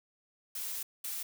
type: noise bursts at uneven times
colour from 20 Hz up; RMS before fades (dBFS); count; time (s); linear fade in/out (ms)
blue; -38; 2; 0.55-0.83 / 1.04-1.23; 5
effects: none